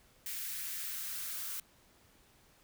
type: noise with high-pass filter sweep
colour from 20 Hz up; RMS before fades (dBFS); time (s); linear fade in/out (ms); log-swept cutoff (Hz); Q
blue; -40; 0.26-1.6; 2; 1800 to 1200; 1.9
effects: pink hiss -65 dBFS RMS until 2.63 s